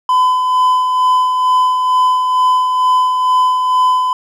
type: tone with tremolo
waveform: triangle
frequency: 1011 Hz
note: B5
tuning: 40 cents sharp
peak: -6 dBFS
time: 0.09-4.13 s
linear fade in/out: 2 ms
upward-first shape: sine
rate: 2.2 Hz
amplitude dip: 40%
effects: none